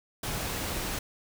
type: noise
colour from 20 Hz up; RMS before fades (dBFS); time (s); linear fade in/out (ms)
pink; -33; 0.23-0.99; 5
effects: none